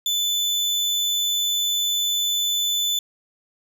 35% pulse tone, 3500 Hz, A7, 10 cents flat, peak -18 dBFS, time 0.06-2.99 s, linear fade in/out 2 ms, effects none

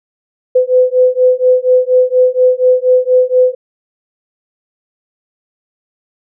sine beating tone pair, 504 / 508.2 Hz, B4 / B4, +35 / +49 cents, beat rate 4.2 Hz, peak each -10 dBFS, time 0.55-3.55 s, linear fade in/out 10 ms, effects none

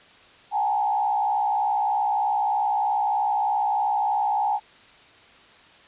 sine tone with frequency modulation, 830.6 Hz, G#5, in tune, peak -20 dBFS, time 0.51-4.6 s, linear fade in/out 50 ms, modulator 63.2 Hz, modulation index 1, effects white hiss -51 dBFS RMS until 5.87 s + resampled to 8000 Hz

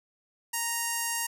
5% pulse tone with notch filter, 932.3 Hz, A#5, in tune, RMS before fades -31 dBFS, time 0.53-1.27 s, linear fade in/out 10 ms, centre 3900 Hz, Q 1.3, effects none

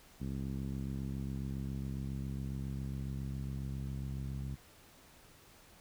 10% pulse tone with low-pass filter sweep, 67.3 Hz, C2, 49 cents sharp, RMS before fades -39 dBFS, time 0.2-4.56 s, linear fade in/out 20 ms, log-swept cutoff 210 to 140 Hz, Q 1.3, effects pink hiss -60 dBFS RMS until 5.8 s

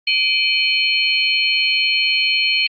sine tone cluster, 2344 / 2504 / 3038 / 4306 Hz, D7 / D#7 / F#7 / C8, -4 / +10 / +45 / +49 cents, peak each -20 dBFS, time 0.07-2.67 s, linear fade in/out 5 ms, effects Opus 24 kbps

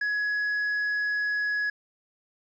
triangle tone, 1680 Hz, G#6, 19 cents sharp, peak -23 dBFS, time 0.01-1.7 s, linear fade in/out 5 ms, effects resampled to 16000 Hz + 10-bit

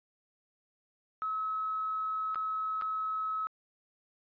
triangle tone with dropouts, 1288 Hz, E6, 41 cents flat, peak -27 dBFS, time 1.22-3.47 s, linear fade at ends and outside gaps 0 ms, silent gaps 2.346-2.357 / 2.813-2.821 s, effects tanh soft clip ceiling -29 dBFS + resampled to 11025 Hz

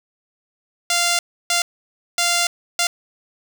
5% pulse tone bursts at uneven times, 695 Hz, F5, 9 cents flat, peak -5 dBFS, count 4, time 0.9-1.19 / 1.5-1.62 / 2.18-2.47 / 2.79-2.87 s, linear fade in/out 2 ms, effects none

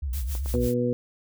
sine tone with vibrato, 65.8 Hz, C2, 10 cents sharp, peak -26 dBFS, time 0.02-0.68 s, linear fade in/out 10 ms, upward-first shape sine, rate 7.8 Hz, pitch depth 180 cents each way
blue noise with tremolo, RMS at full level -37 dBFS, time 0.13-0.74 s, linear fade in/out 2 ms, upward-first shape sine, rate 6 Hz, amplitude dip 85%
clicks, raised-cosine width 1 ms, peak -26 dBFS, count 3, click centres 0.352 / 0.46 / 0.552 s
harmonic tone, 122.2 Hz, B2, 18 cents flat, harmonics 1 / 2 / 3 / 4, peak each -29 / -26 / -31 / -26 dBFS, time 0.54-0.93 s, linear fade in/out 0 ms
effects none

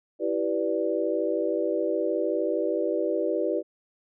sine chord, E minor seventh, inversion none, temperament equal with one note detuned, 329.6 / 388.8 / 493.9 / 587.3 Hz, E4 / G4 / B4 / D5, 0 / -14 / 0 / 0 cents, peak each -29 dBFS, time 0.19-3.63 s, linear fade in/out 50 ms, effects none

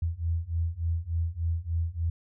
sine beating tone pair, 81.7 / 85.1 Hz, E2 / F2, -15 / -44 cents, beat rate 3.4 Hz, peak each -30 / -29 dBFS, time 0.02-2.1 s, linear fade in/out 5 ms, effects none

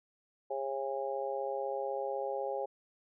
harmonic tone, 136 Hz, C#3, 33 cents flat, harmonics 3 / 4 / 5 / 6, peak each -39 / -36 / -43 / -39 dBFS, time 0.5-2.66 s, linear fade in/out 10 ms, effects none

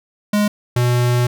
square tone pair in turn, 207.7 / 122.29 Hz, G#3 / B2, 0 / -17 cents, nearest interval major sixth, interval 917 cents, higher first, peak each -14 / -14 dBFS, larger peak neither, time 0.33-0.48 / 0.76-1.27 s, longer second, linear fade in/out 5 ms, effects none

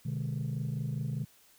sine chord, G# diminished, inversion first, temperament just, 124.59 / 149.51 / 207.7 Hz, B2 / D3 / G#3, +16 / +31 / 0 cents, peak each -33 / -33 / -39 dBFS, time 0.05-1.25 s, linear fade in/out 10 ms, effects tanh soft clip ceiling -27 dBFS + white hiss -62 dBFS RMS until 1.58 s

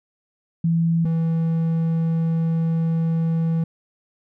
sine / triangle tone pair in turn, 166.2 / 163.91 Hz, E3 / E3, +15 / -10 cents, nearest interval unison, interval 25 cents, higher first, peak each -16 dBFS, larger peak neither, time 0.64-1.05 / 1.05-3.64 s, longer second, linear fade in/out 5 ms, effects none

